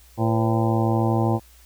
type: harmonic tone with a mistuned harmonic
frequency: 112.7 Hz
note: A2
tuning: 42 cents sharp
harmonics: 1 / 2 / 3 / 4 / 5 / 6 / 7 / 8 / 9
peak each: -21 / -25 / -25 / -31 / -31 / -33 / -28 / -32 / -35 dBFS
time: 0.17-1.4 s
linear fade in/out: 50 ms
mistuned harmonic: 4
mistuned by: +150 cents
effects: added 60 Hz sine -50 dBFS peak until 1.65 s + white hiss -54 dBFS RMS until 1.65 s